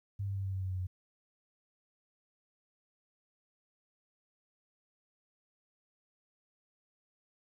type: tone with pitch steps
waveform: sine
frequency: 99.7 / 98.5 / 97.31 / 96.14 / 94.98 / 93.83 / 92.7 / 91.58 Hz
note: G2 / G2 / G2 / G2 / F#2 / F#2 / F#2 / F#2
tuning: +30 / +9 / -12 / -33 / +46 / +25 / +4 / -17 cents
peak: -33 dBFS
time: 0.19-0.87 s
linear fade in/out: 10 ms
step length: 85 ms
effects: 12-bit